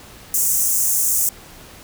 pink high-pass noise, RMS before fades -18 dBFS, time 0.34-1.29 s, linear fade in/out 2 ms, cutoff 6400 Hz, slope 48 dB/octave, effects pink hiss -42 dBFS RMS until 1.83 s

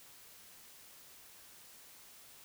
silence, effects white hiss -57 dBFS RMS until 2.44 s

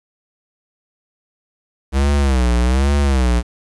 square tone with vibrato, 65.41 Hz, C2, in tune, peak -13 dBFS, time 1.92-3.43 s, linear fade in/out 50 ms, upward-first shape sine, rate 1.2 Hz, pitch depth 160 cents each way, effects resampled to 24000 Hz + 7-bit

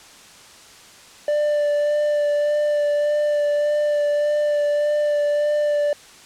triangle tone with vibrato, 590 Hz, D5, 8 cents sharp, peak -15 dBFS, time 1.28-5.93 s, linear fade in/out 2 ms, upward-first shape sine, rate 1.7 Hz, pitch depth 14 cents each way, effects white hiss -45 dBFS RMS until 6.25 s + low-pass 8000 Hz 12 dB/octave

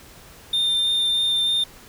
triangle tone with vibrato, 3610 Hz, A7, 44 cents sharp, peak -17 dBFS, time 0.53-1.64 s, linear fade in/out 5 ms, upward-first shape sine, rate 3.2 Hz, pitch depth 9 cents each way, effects pink hiss -46 dBFS RMS until 1.88 s

